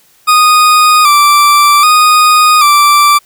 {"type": "tone with vibrato", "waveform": "40% pulse", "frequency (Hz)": 1204, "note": "D6", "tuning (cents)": 43, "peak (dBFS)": -3, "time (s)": [0.27, 3.19], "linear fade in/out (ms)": 20, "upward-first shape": "square", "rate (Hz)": 0.64, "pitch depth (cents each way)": 49, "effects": ["white hiss -48 dBFS RMS until 3.25 s"]}